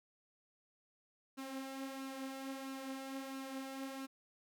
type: tone with flanger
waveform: sawtooth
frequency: 268.1 Hz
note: C4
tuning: 42 cents sharp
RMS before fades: -45 dBFS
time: 1.37-4.07 s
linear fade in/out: 20 ms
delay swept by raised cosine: 0.72 to 5.22 ms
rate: 1.5 Hz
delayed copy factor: +0.5
effects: none

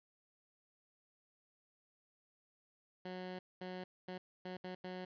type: tone bursts at uneven times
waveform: 15% pulse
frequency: 183.3 Hz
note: F#3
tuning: 16 cents flat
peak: -37 dBFS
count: 6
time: 3.05-3.39 / 3.61-3.84 / 4.08-4.18 / 4.45-4.57 / 4.64-4.75 / 4.84-5.05 s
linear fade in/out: 5 ms
effects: resampled to 11025 Hz + 13-bit

